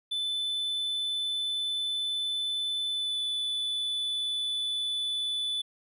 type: tone with pitch glide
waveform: triangle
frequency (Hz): 3511 to 3481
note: A7 to A7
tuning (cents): -4 to -19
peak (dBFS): -27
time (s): 0.11-5.62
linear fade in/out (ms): 10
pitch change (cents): -15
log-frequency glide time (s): 2.9-3.2
effects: none